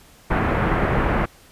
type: low-pass noise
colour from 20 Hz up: pink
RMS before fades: -20 dBFS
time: 0.3-1.26 s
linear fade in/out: 10 ms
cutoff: 2000 Hz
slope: 24 dB/octave
effects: pink hiss -50 dBFS RMS until 1.51 s + resampled to 32000 Hz